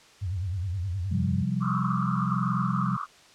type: tone with vibrato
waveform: sine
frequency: 92.5 Hz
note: F#2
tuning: in tune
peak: -27 dBFS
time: 0.21-1.44 s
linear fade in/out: 20 ms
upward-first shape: sine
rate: 9.6 Hz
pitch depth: 160 cents each way
type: chord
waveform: sine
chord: C suspended fourth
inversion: none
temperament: equal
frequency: 130.81 / 174.61 / 196 Hz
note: C3 / F3 / G3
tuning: 0 / 0 / 0 cents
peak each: -29 dBFS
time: 1.11-2.97 s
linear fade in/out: 10 ms
type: band-pass noise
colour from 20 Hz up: white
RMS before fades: -32 dBFS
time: 1.6-3.07 s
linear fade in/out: 50 ms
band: 1100 to 1300 Hz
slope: 96 dB/octave
effects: white hiss -54 dBFS RMS until 3.34 s + low-pass 6000 Hz 12 dB/octave